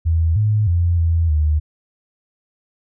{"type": "tone with pitch steps", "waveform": "sine", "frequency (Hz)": [81.9, 106.5, 86.2, 83.1, 76.2], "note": ["E2", "G#2", "F2", "E2", "D#2"], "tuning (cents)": [-11, 44, -22, 15, -36], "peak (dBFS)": -13, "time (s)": [0.05, 1.6], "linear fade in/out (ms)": 20, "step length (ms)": 310, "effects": []}